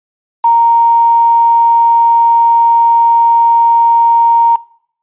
sine tone with quantisation, 930 Hz, A#5, 4 cents flat, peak -5 dBFS, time 0.44-4.56 s, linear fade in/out 5 ms, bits 5, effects noise-tail reverb RT60 0.6 s tail -21 dB re dry + resampled to 8000 Hz

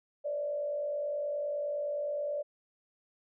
sine tone with frequency modulation, 584 Hz, D5, 10 cents flat, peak -31 dBFS, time 0.24-2.43 s, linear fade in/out 20 ms, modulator 49.6 Hz, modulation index 0.58, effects none

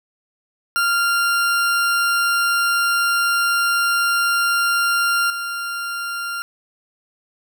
40% pulse tone with level steps, 1392 Hz, F6, 6 cents flat, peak -15 / -23 dBFS, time 0.76-6.42 s, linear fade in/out 0 ms, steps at 5.3 s, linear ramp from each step 2 ms, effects none

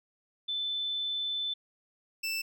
sine / 25% pulse tone pair in turn, 3520 / 2657 Hz, A7 / E7, 0 / +13 cents, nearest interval perfect fourth, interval 487 cents, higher first, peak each -30 / -27 dBFS, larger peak second, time 0.48-1.54 / 2.23-2.42 s, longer first, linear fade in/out 10 ms, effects none

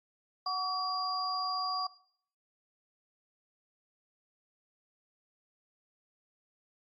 sine tone cluster, 740 / 1135 / 4809 Hz, F#5 / C#6 / D8, 0 / +41 / +40 cents, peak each -37 / -33 / -35 dBFS, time 0.46-1.87 s, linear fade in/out 5 ms, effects noise-tail reverb RT60 0.6 s tail -19 dB re dry + AAC 64 kbps

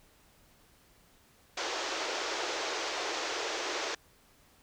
pink band-pass noise, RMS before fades -35 dBFS, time 1.57-3.95 s, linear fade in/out 5 ms, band 340 to 6700 Hz, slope 48 dB/octave, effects pink hiss -63 dBFS RMS until 4.62 s

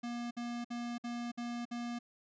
square tone bursts, 238.5 Hz, A#3, 40 cents sharp, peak -38 dBFS, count 6, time 0.03-1.99 s, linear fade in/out 10 ms, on 280 ms, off 56 ms, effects resampled to 16000 Hz

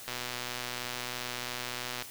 click train, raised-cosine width 0.2 ms, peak -18 dBFS, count 240, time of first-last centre 0.08-2.023 s, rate 123 Hz, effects white hiss -46 dBFS RMS until 2.1 s

